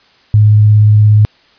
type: tone with vibrato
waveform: sine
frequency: 105.9 Hz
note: G#2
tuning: 34 cents sharp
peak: -3 dBFS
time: 0.34-1.25 s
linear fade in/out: 0 ms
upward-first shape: triangle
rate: 17 Hz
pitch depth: 14 cents each way
effects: white hiss -48 dBFS RMS until 1.58 s + resampled to 11025 Hz